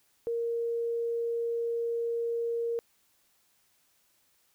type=tone; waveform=sine; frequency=466.2 Hz; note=A#4; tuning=in tune; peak=-28 dBFS; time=0.27-2.79 s; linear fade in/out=0 ms; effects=white hiss -69 dBFS RMS until 4.54 s